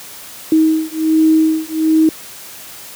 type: beating tone pair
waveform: sine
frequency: 316.1 / 317.4 Hz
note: D#4 / D#4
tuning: +27 / +35 cents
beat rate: 1.3 Hz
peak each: -13 dBFS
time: 0.52-2.09 s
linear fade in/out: 2 ms
effects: white hiss -34 dBFS RMS until 2.95 s + high-pass 80 Hz 12 dB/octave